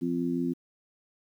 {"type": "harmonic tone", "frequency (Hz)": 86.3, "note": "F2", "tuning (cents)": -20, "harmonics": [2, 3, 4], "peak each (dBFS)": [-33, -28, -33], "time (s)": [0.01, 0.54], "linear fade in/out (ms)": 20, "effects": ["10-bit"]}